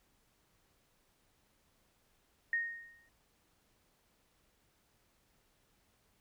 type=tone with exponential decay; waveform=sine; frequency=1856 Hz; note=A#6; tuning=8 cents flat; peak=-28 dBFS; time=2.53-3.09 s; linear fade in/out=2 ms; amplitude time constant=120 ms; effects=pink hiss -73 dBFS RMS until 6.2 s